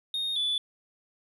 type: tone pair in turn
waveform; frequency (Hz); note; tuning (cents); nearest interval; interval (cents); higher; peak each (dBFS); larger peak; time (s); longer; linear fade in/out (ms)
triangle; 3700 / 3467; A#7 / A7; -14 / -26; minor second; 112; first; -26 / -23; second; 0.14-0.36 / 0.36-0.58; neither; 2
effects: tanh soft clip ceiling -20 dBFS + resampled to 32000 Hz